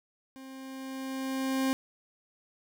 40% pulse tone with level ramp, 265.3 Hz, C4, 24 cents sharp, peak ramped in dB -44 to -24 dBFS, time 0.36-1.73 s, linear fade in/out 0 ms, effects none

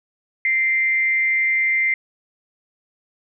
sine tone with amplitude modulation, 2088 Hz, C7, 4 cents flat, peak -14 dBFS, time 0.45-1.94 s, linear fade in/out 2 ms, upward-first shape sine, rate 249 Hz, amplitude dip 40%, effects none

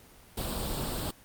pink noise with comb filter, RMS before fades -33 dBFS, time 0.37-1.11 s, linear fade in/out 5 ms, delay 0.24 ms, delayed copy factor +0.6, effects pink hiss -55 dBFS RMS until 1.24 s + Opus 24 kbps

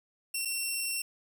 10% pulse tone with dropouts, 2718 Hz, F7, 48 cents flat, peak -22 dBFS, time 0.34-1.02 s, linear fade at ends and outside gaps 5 ms, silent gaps 0.451-0.454 s, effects none

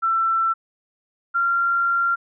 sine tone pair in turn, 1340 / 1380.9 Hz, E6 / F6, +28 / -20 cents, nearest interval minor second, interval 52 cents, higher second, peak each -17 dBFS, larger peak neither, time 0.02-0.54 / 1.34-2.16 s, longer second, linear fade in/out 20 ms, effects none

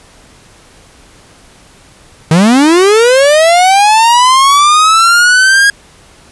45% pulse linear sweep, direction up, 151.5 to 1645 Hz, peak -4 dBFS, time 2.31-5.7 s, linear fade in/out 2 ms, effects pink hiss -41 dBFS RMS until 6.31 s + resampled to 24000 Hz

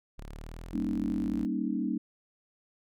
sawtooth linear sweep, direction up, 34.65 to 54.4 Hz, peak -37 dBFS, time 0.18-1.45 s, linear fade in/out 0 ms
sine chord, Eb dominant seventh, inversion first, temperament equal, 196 / 233.1 / 277.2 / 311.1 Hz, G3 / Bb3 / Db4 / Eb4, 0 / 0 / 0 / 0 cents, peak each -34 / -33 / -34 / -34 dBFS, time 0.73-1.98 s, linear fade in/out 10 ms
effects none

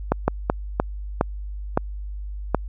slowing click train, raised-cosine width 1 ms, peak -3 dBFS, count 7, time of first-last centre 0.12-2.547 s, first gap 160 ms, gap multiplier 1.37, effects added 50 Hz sine -29 dBFS peak until 2.68 s

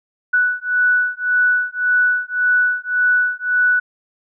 sine beating tone pair, 1480 / 1481.8 Hz, F#6 / F#6, 0 / +2 cents, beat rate 1.8 Hz, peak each -17 dBFS, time 0.33-3.8 s, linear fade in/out 10 ms, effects none

